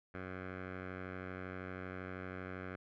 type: tone with low-pass filter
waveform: 10% pulse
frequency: 92.7 Hz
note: F#2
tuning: 4 cents sharp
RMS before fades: -45 dBFS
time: 0.14-2.76 s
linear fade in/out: 5 ms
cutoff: 1800 Hz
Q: 3.5
effects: none